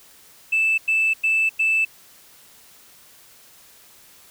sine tone bursts, 2637 Hz, E7, in tune, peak -15 dBFS, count 4, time 0.52-1.851 s, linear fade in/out 10 ms, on 260 ms, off 97 ms, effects tanh soft clip ceiling -13 dBFS + white hiss -50 dBFS RMS until 4.3 s

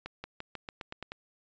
accelerating click train, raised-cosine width 0.3 ms, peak -23 dBFS, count 9, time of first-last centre 0.06-1.119 s, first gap 180 ms, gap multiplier 0.91, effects resampled to 16000 Hz

